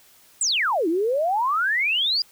sine exponential two-way sweep, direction down then up, 8372 to 311.1 to 4948 Hz, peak -19 dBFS, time 0.41-2.22 s, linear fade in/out 2 ms, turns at 0.88 s, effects white hiss -54 dBFS RMS until 2.31 s

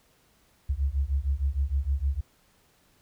sine beating tone pair, 66 / 72.5 Hz, C2 / D2, +16 / -22 cents, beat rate 6.5 Hz, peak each -27 dBFS, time 0.69-2.21 s, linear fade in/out 10 ms, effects pink hiss -64 dBFS RMS until 3.01 s

